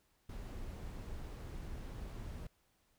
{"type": "noise", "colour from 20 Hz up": "brown", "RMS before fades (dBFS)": -45, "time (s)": [0.29, 2.47], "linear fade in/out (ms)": 5, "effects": ["pink hiss -75 dBFS RMS until 2.98 s"]}